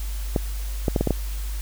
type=clicks; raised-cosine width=2 ms; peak=-7 dBFS; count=6; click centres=0.362 / 0.882 / 0.962 / 1.01 / 1.073 / 1.107 s; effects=added 50 Hz sine -26 dBFS peak until 1.61 s + white hiss -41 dBFS RMS until 1.61 s